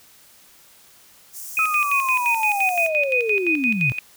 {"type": "high-pass noise", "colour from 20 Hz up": "white", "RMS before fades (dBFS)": -35, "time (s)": [1.32, 2.9], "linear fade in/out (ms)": 50, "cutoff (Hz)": 5500, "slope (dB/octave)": 48}
{"type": "tone with tremolo", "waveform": "sine", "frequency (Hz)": 2489, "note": "D#7", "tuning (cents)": 0, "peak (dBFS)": -17, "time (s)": [1.57, 3.99], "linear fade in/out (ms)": 2, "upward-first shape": "square", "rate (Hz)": 5.8, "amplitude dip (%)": 75}
{"type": "linear sweep", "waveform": "sine", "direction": "down", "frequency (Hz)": [1300, 116.54], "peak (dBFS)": -21, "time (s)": [1.59, 3.92], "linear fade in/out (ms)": 0}
{"effects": ["white hiss -51 dBFS RMS until 4.16 s"]}